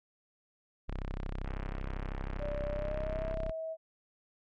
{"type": "tone", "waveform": "sawtooth", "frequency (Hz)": 32.7, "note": "C1", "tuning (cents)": 0, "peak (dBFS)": -31, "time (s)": [0.88, 3.52], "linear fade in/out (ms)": 10}
{"type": "click train", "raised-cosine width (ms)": 0.5, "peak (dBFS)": -31, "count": 128, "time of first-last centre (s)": [1.46, 3.328], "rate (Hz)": 68}
{"type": "tone with pitch glide", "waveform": "sine", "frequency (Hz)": [587.3, 644.2], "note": ["D5", "E5"], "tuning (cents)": [0, -40], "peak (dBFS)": -35, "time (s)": [2.38, 3.77], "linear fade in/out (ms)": 50, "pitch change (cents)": 160, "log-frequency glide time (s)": [2.7, 3.26]}
{"effects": ["low-pass 3000 Hz 12 dB/octave", "MP3 64 kbps"]}